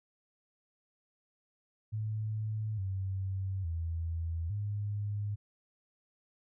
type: tone with pitch steps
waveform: sine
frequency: 108.1 / 95.7 / 82.9 / 103.1 Hz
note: A2 / G2 / E2 / G#2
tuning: -30 / -41 / +10 / -12 cents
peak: -32 dBFS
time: 1.92-5.36 s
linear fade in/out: 20 ms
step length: 860 ms
effects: none